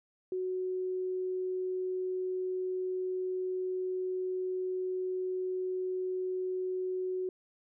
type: tone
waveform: sine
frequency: 370 Hz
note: F#4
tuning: in tune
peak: -31 dBFS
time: 0.32-7.29 s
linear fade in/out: 2 ms
effects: none